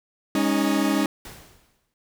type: chord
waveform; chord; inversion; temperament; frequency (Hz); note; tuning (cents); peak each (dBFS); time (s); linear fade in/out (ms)
40% pulse; Ab suspended fourth; none; equal with one note detuned; 204.1 / 277.2 / 311.1; Ab3 / Db4 / Eb4; -30 / 0 / 0; -24 / -23 / -23; 0.35-1.06; 2
type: noise with exponential decay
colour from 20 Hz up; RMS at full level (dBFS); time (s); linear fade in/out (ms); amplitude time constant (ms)
pink; -38; 1.25-1.94; 2; 150
effects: none